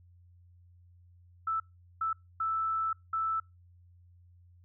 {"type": "tone bursts at uneven times", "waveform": "sine", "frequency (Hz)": 1318.5, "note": "E6", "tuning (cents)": 0, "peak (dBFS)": -28, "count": 4, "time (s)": [[1.47, 1.6], [2.01, 2.13], [2.4, 2.93], [3.13, 3.4]], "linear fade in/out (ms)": 5, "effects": ["noise-tail reverb RT60 0.2 s tail -26 dB re dry", "added 88 Hz sine -56 dBFS peak until 4.64 s"]}